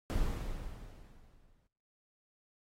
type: noise with exponential decay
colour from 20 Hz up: brown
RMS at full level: -29 dBFS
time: 0.1-1.67 s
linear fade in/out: 0 ms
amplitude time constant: 340 ms
effects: noise-tail reverb RT60 0.8 s tail -24 dB re dry + AAC 48 kbps